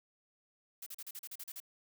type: noise bursts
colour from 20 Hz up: blue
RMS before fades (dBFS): -45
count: 10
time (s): 0.82-1.602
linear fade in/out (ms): 5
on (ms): 44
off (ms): 38
effects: none